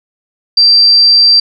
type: tone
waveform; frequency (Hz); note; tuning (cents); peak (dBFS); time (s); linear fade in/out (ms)
sine; 4699; D8; 0; -3; 0.57-1.4; 5
effects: none